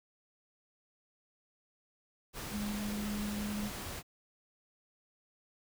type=tone in noise; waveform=sine; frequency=207.7 Hz; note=G#3; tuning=in tune; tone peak=-35 dBFS; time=2.5-3.71 s; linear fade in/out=50 ms; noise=pink; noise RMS=-42 dBFS; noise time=2.33-4.03 s; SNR=+4 dB; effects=none